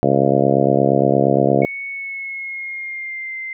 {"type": "harmonic tone", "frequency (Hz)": 68.6, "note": "C#2", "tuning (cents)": -17, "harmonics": [2, 3, 4, 5, 6, 7, 8, 9, 10], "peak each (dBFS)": [-21, -21, -21, -21, -21, -21, -21, -21, -21], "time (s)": [0.03, 1.65], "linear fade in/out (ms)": 0}
{"type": "tone with pitch glide", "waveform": "sine", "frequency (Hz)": [2217, 2081], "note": ["C#7", "C7"], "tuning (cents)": [0, -10], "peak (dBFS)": -25, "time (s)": [1.62, 3.53], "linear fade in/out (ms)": 2, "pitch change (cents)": -110, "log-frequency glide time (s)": [1.89, 3.36]}
{"effects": []}